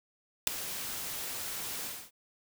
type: noise with ADSR envelope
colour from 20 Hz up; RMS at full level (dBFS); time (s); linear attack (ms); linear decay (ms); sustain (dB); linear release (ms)
white; -18; 0.47-2.11; 4; 3; -20; 260
effects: none